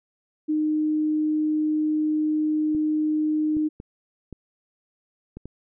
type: tone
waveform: sine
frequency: 307 Hz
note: D#4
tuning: 23 cents flat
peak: -20 dBFS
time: 0.48-3.69 s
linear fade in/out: 20 ms
type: clicks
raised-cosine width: 3 ms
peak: -24 dBFS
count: 6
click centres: 2.749 / 3.568 / 3.801 / 4.327 / 5.37 / 5.456 s
effects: none